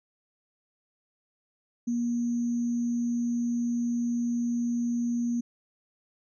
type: tone with sample-and-hold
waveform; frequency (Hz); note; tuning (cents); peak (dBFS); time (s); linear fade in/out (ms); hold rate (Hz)
sine; 238; A#3; +36; -25; 1.87-5.41; 10; 6300
effects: resampled to 24000 Hz